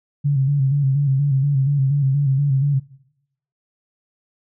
sine tone with vibrato, 138.59 Hz, C#3, in tune, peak -14 dBFS, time 0.24-2.8 s, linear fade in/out 20 ms, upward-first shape square, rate 4.2 Hz, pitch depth 57 cents each way, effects noise-tail reverb RT60 0.8 s tail -20 dB re dry

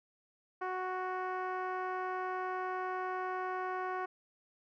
10% pulse tone with low-pass filter, 370 Hz, F#4, in tune, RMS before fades -37 dBFS, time 0.61-4.06 s, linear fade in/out 10 ms, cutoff 1200 Hz, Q 1.2, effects none

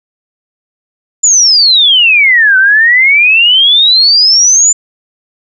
sine exponential two-way sweep, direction down then up, 7150 to 1505 to 7150 Hz, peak -3 dBFS, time 1.23-4.73 s, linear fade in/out 10 ms, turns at 2.57 s, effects none

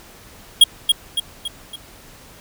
square tone with echo, 3278 Hz, G#7, 23 cents flat, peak -5 dBFS, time 0.61-0.64 s, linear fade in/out 5 ms, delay 280 ms, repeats 4, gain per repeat -6 dB, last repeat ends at 1.76 s, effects pink hiss -44 dBFS RMS until 2.4 s

